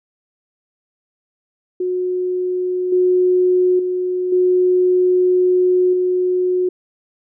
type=tone with level steps; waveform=sine; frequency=364.3 Hz; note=F#4; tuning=27 cents flat; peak=-17 / -11 / -17 / -11 / -14 dBFS; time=1.8-6.69 s; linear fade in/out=5 ms; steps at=2.92 / 3.79 / 4.32 / 5.93 s; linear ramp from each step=5 ms; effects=none